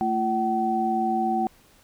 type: tone cluster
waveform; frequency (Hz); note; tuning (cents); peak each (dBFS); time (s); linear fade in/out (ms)
sine; 223.4 / 341 / 760; A3 / F4 / F#5; +27 / -41 / +46; -27 / -29 / -23; 0.01-1.47; 0
effects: pink hiss -57 dBFS RMS until 1.83 s